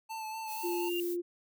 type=tone with vibrato; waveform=square; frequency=880 Hz; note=A5; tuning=in tune; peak=-38 dBFS; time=0.09-0.9 s; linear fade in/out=20 ms; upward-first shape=sine; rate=4.1 Hz; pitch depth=25 cents each way
type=tone with exponential growth; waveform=sine; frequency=2794 Hz; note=F7; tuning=in tune; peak=-34 dBFS; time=0.4-1 s; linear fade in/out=1 ms; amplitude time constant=130 ms
type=noise; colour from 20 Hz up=violet; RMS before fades=-43 dBFS; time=0.46-1.17 s; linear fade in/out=50 ms
type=tone; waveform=sine; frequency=349.2 Hz; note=F4; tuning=in tune; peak=-31 dBFS; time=0.63-1.22 s; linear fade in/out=20 ms
effects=none